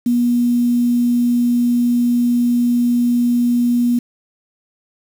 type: tone with quantisation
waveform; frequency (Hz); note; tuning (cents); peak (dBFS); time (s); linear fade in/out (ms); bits
sine; 241.1; B3; -41; -12; 0.06-3.99; 5; 6
effects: none

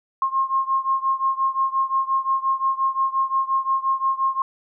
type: beating tone pair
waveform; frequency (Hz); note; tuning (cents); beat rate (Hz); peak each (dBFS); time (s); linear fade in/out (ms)
sine; 1068 / 1073.7; C6 / C6; +35 / +44; 5.7; -21 / -23; 0.22-4.42; 2
effects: none

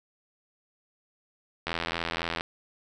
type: click train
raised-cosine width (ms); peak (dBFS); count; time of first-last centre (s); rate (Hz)
0.3; -13; 63; 1.67-2.409; 83.9
effects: none

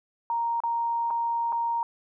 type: tone with dropouts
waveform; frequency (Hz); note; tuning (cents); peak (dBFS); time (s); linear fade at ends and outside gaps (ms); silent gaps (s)
sine; 932.3; A#5; 0; -24; 0.3-1.83; 1; 0.603-0.636 / 1.104-1.108 / 1.523-1.527
effects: none

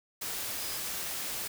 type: tone in noise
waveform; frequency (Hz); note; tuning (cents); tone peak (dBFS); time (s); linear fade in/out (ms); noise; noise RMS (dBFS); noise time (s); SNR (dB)
sine; 4978; D#8; 0; -44; 0.57-0.78; 10; white; -36; 0.21-1.48; -11
effects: none

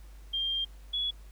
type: tone pair in turn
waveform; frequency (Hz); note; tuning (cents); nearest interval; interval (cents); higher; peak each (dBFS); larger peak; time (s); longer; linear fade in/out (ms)
sine; 3193 / 3383; G7 / G#7; +31 / +31; minor second; 100; second; -28; neither; 0.33-0.65 / 0.93-1.11; first; 10
effects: added 50 Hz sine -46 dBFS peak until 1.31 s + pink hiss -61 dBFS RMS until 1.31 s

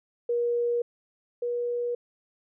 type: tone pair in turn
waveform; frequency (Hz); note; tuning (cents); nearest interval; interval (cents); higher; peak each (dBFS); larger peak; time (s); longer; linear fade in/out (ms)
sine; 476.7 / 481.4; A#4 / B4; +39 / -44; unison; 17; second; -23 / -26; first; 0.29-0.82 / 1.42-1.95; neither; 5
effects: none

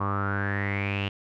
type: tone with low-pass filter sweep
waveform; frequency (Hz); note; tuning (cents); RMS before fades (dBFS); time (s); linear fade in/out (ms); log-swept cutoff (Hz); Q
sawtooth; 99.7; G2; +30; -28; 0-1.09; 10; 1100 to 2900; 9.4
effects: none

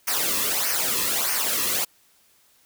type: noise with flanger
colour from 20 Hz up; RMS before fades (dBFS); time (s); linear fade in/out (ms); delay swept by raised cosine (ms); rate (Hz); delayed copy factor
white; -24; 0.07-1.85; 10; 0.26 to 1.36; 1.6; -0.7
effects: white hiss -60 dBFS RMS until 2.65 s

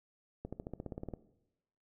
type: accelerating click train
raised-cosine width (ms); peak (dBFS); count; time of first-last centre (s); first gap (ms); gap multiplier
2; -27; 12; 0.45-1.137; 76; 0.96
effects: noise-tail reverb RT60 0.9 s tail -17 dB re dry

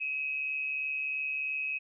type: tone with amplitude modulation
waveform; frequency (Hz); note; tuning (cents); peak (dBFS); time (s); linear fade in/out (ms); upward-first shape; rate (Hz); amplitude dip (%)
sine; 2551; D#7; +43; -28; 0-1.79; 20; sine; 143; 55
effects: none

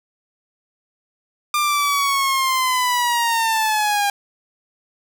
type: linear sweep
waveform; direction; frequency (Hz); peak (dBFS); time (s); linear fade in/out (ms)
sawtooth; down; 1200 to 803; -13; 1.54-4.1; 2
effects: none

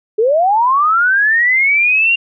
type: linear sweep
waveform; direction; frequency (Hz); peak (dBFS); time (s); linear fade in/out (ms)
sine; up; 410.9 to 2798; -9; 0.18-2.16; 10
effects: none

